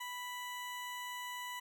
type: tone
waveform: 20% pulse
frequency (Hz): 987.8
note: B5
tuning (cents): 0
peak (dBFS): -36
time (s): 0-1.6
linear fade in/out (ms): 10
effects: none